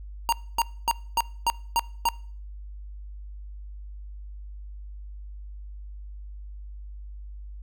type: tone bursts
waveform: square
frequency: 932.3 Hz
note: A#5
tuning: in tune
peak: -20 dBFS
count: 7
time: 0.29-2.088 s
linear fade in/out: 0 ms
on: 34 ms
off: 260 ms
effects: noise-tail reverb RT60 0.5 s tail -23 dB re dry + added 50 Hz sine -37 dBFS peak until 7.62 s